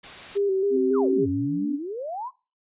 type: noise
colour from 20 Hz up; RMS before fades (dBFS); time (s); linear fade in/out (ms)
white; -39; 0.03-0.38; 10
type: tone with vibrato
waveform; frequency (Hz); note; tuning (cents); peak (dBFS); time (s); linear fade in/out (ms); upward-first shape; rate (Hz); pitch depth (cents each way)
sine; 392; G4; 0; -20; 0.35-1.26; 20; square; 3.6; 43
type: tone with pitch glide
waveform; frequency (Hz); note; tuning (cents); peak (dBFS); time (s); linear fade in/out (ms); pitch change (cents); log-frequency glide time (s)
sine; 262.7 to 291.5; C4 to D4; +7 to -13; -23; 0.7-1.79; 50; +180; 0.96-1.64
type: exponential two-way sweep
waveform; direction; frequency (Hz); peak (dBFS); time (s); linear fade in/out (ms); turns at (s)
sine; down then up; 1581 to 88 to 1099; -29; 0.93-2.31; 50; 1.29
effects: noise-tail reverb RT60 0.3 s tail -20 dB re dry + resampled to 8000 Hz